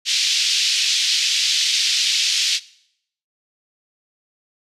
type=band-pass noise; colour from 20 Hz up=white; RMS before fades=-19 dBFS; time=0.05-2.6 s; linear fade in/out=50 ms; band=2700 to 5400 Hz; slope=24 dB/octave; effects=noise-tail reverb RT60 0.7 s tail -20 dB re dry + resampled to 32000 Hz